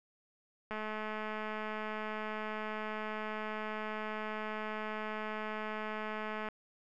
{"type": "click train", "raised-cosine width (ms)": 0.5, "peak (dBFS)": -25, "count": 1243, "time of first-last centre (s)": [0.71, 6.487], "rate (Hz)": 215, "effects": []}